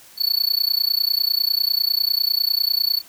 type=tone with amplitude modulation; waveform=square; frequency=4446 Hz; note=C#8; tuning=4 cents sharp; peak=-14 dBFS; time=0.17-3.02 s; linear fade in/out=50 ms; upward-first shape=sine; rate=30 Hz; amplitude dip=100%; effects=white hiss -47 dBFS RMS until 3.08 s